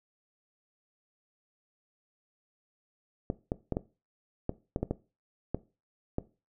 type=clicks; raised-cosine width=2 ms; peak=-16 dBFS; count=10; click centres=3.301 / 3.519 / 3.723 / 3.769 / 4.494 / 4.761 / 4.83 / 4.91 / 5.546 / 6.184 s; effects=noise-tail reverb RT60 0.3 s tail -18 dB re dry